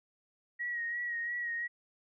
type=tone with vibrato; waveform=sine; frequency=1899 Hz; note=A#6; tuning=32 cents sharp; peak=-33 dBFS; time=0.59-1.68 s; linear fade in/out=20 ms; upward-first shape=sine; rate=2.9 Hz; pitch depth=35 cents each way; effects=none